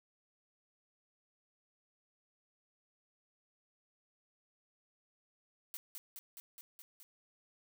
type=noise with echo; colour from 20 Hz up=blue; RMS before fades=-44 dBFS; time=5.74-5.77 s; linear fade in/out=0 ms; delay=210 ms; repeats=6; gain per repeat=-2 dB; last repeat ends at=7.03 s; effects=none